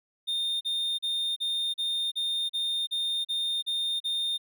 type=tone bursts; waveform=triangle; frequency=3642 Hz; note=A#7; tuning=41 cents flat; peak=-25 dBFS; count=11; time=0.27-4.38 s; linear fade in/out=20 ms; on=340 ms; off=37 ms; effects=none